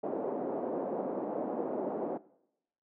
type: band-pass noise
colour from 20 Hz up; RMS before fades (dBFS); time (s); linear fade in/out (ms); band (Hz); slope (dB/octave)
white; -35; 0.03-2.18; 10; 230 to 650; 24
effects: noise-tail reverb RT60 0.8 s tail -20 dB re dry